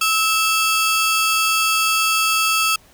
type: ring-modulated tone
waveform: sawtooth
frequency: 1974 Hz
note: B6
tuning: 1 cent flat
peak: -9 dBFS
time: 0.01-2.76 s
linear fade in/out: 5 ms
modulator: 673 Hz
effects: pink hiss -51 dBFS RMS until 2.93 s